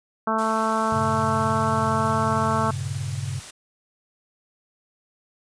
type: harmonic tone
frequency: 221.1 Hz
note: A3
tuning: 9 cents sharp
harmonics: 1 / 2 / 3 / 4 / 5 / 6 / 7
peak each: -27 / -31 / -28 / -27 / -26 / -27 / -36 dBFS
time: 0.27-2.71 s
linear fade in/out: 5 ms
type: noise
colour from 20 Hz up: white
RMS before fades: -39 dBFS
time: 0.38-3.51 s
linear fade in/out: 10 ms
type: chord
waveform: sine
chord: G diminished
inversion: none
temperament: equal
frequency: 98 / 116.54 / 138.59 Hz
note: G2 / Bb2 / Db3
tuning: 0 / 0 / 0 cents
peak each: -30 / -33 / -29 dBFS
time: 0.92-3.4 s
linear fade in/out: 5 ms
effects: resampled to 22050 Hz